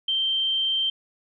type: tone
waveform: sine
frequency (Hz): 3136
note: G7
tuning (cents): 0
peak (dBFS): -21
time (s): 0.08-0.9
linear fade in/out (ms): 5
effects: none